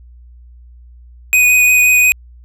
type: tone with vibrato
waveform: square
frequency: 2489 Hz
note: D#7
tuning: in tune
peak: -8 dBFS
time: 1.33-2.12 s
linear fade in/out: 0 ms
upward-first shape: triangle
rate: 5.7 Hz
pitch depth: 13 cents each way
effects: added 60 Hz sine -37 dBFS peak until 2.44 s